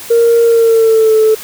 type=tone with pitch glide; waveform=sine; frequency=465.6 to 436.9 Hz; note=A#4 to A4; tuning=-2 to -12 cents; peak=-4 dBFS; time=0.1-1.35 s; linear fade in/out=10 ms; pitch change=-110 cents; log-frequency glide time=0.43-1.16 s; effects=tanh soft clip ceiling -2 dBFS + white hiss -29 dBFS RMS until 1.43 s